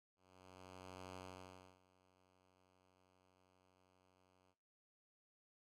5% pulse tone with ADSR envelope, 92.5 Hz, F#2, in tune, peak -39 dBFS, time 0.16-4.55 s, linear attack 1000 ms, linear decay 630 ms, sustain -23 dB, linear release 54 ms, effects noise-tail reverb RT60 0.4 s tail -17 dB re dry + low-pass 9000 Hz 12 dB/octave

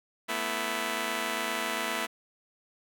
5% pulse chord, A suspended second, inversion none, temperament just, 220 / 247.5 / 330 Hz, A3 / B3 / E4, 0 / +4 / +2 cents, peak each -24 dBFS, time 0.28-2.07 s, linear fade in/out 20 ms, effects none

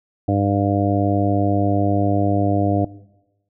harmonic tone, 100.3 Hz, G2, 40 cents sharp, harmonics 1 / 2 / 3 / 4 / 5 / 6 / 7, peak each -19 / -25 / -20 / -31 / -28 / -26 / -24 dBFS, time 0.28-2.85 s, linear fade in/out 5 ms, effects noise-tail reverb RT60 1.0 s tail -20 dB re dry

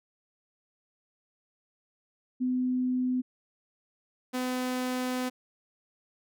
sine / sawtooth tone pair in turn, 253 / 253 Hz, B3 / B3, +42 / +42 cents, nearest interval unison, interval 0 cents, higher neither, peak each -25 dBFS, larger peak neither, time 2.4-3.22 / 4.33-5.3 s, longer second, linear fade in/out 20 ms, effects none

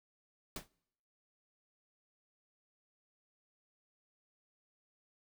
pink noise with exponential decay, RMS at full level -37 dBFS, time 0.56-0.68 s, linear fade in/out 2 ms, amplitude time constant 25 ms, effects noise-tail reverb RT60 0.8 s tail -26 dB re dry

